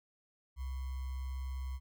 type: tone with sample-and-hold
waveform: sine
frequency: 65.41 Hz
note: C2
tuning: in tune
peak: -36 dBFS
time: 0.56-1.8 s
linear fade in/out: 50 ms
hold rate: 1050 Hz
effects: none